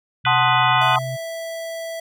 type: tone with pitch glide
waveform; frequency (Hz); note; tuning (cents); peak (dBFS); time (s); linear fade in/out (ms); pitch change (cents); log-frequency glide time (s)
sine; 128.6 to 130.17; C3 to C3; -30 to -9; -26; 0.24-1.17; 20; +21; 0.63-0.86
type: harmonic tone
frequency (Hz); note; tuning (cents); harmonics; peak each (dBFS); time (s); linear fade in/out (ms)
495.2; B4; +5; 3 / 4 / 5 / 6 / 7; -24 / -25 / -26 / -27 / -27; 0.25-0.96; 2
type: chord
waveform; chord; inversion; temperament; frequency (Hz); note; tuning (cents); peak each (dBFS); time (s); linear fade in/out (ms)
sine; F# diminished seventh; none; equal; 740 / 880 / 1046.5 / 1244.5; F#5 / A5 / C6 / Eb6; 0 / 0 / 0 / 0; -21; 0.26-0.99; 10
type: tone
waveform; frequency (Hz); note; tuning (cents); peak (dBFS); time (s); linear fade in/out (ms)
square; 659.3; E5; 0; -28; 0.81-2; 5
effects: none

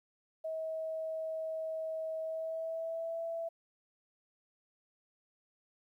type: tone with pitch glide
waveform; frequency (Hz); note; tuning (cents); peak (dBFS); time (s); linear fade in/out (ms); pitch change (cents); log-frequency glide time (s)
sine; 640 to 664.1; D#5 to E5; +49 to +13; -35; 0.44-3.49; 10; +64; 2.21-3.23
effects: 12-bit

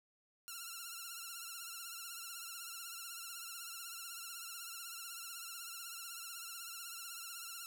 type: tone with vibrato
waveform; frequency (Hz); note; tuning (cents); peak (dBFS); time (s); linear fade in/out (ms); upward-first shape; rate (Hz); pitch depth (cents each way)
5% pulse; 1374; F6; -29; -34; 0.48-7.66; 0; triangle; 16; 83
effects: none

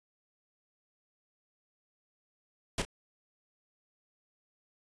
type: noise with echo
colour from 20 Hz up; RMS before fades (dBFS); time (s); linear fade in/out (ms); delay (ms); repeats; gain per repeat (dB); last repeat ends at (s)
pink; -31; 2.78-2.82; 2; 31; 1; -11; 2.851
effects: resampled to 22050 Hz

